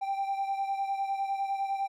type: beating tone pair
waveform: triangle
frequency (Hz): 784 / 793.9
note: G5 / G5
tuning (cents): 0 / +22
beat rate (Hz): 9.9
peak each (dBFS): -27 / -33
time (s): 0.01-1.88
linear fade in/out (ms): 20
effects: tanh soft clip ceiling -22 dBFS